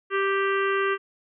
harmonic tone, 392 Hz, G4, in tune, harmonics 1 / 3 / 4 / 5 / 6 / 7 / 8, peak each -24 / -27 / -29 / -32 / -40 / -35 / -42 dBFS, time 0.1-0.98 s, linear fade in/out 50 ms, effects none

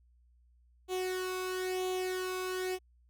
sawtooth tone with flanger, 370 Hz, F#4, in tune, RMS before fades -35 dBFS, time 0.88-2.79 s, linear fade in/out 50 ms, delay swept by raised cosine 0.29 to 0.81 ms, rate 1 Hz, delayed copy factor +0.65, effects added 60 Hz sine -62 dBFS peak until 3.09 s

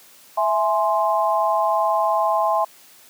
sine chord, E augmented, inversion none, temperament equal with one note detuned, 659.3 / 836.9 / 1046.5 Hz, E5 / G#5 / B#5, 0 / +13 / 0 cents, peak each -21 dBFS, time 0.37-2.65 s, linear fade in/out 10 ms, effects white hiss -49 dBFS RMS until 3.09 s + high-pass 150 Hz 12 dB/octave

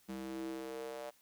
square tone with high-pass filter sweep, 65.4 Hz, C2, in tune, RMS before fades -43 dBFS, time 0.08-1.11 s, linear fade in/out 20 ms, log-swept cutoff 230 to 600 Hz, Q 4.5, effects white hiss -68 dBFS RMS until 1.21 s

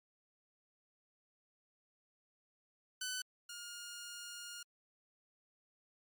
10% pulse tone pair in turn, 1505 / 1420.5 Hz, F#6 / F6, +29 / +29 cents, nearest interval minor second, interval 100 cents, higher first, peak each -30 / -38 dBFS, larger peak first, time 3.01-3.22 / 3.49-4.63 s, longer second, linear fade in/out 5 ms, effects MP3 96 kbps

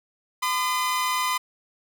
sawtooth tone pair together, 1016 / 1213.5 Hz, B5 / D#6, +49 / -44 cents, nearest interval minor third, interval 307 cents, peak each -20 / -25 dBFS, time 0.42-1.38 s, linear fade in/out 10 ms, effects none

